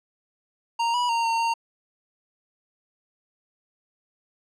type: tone with pitch steps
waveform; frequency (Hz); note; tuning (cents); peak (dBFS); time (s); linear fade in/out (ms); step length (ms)
square; 929 / 976 / 925 / 914 / 921; A#5 / B5 / A#5 / A#5 / A#5; -6 / -21 / -14 / -34 / -21; -22; 0.79-1.54; 10; 150
effects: low-pass 6000 Hz 12 dB/octave